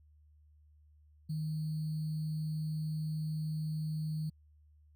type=tone with sample-and-hold; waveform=sine; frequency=155.56 Hz; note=D#3; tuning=in tune; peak=-33 dBFS; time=1.29-4.3 s; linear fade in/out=10 ms; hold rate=4410 Hz; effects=added 75 Hz sine -60 dBFS peak until 4.95 s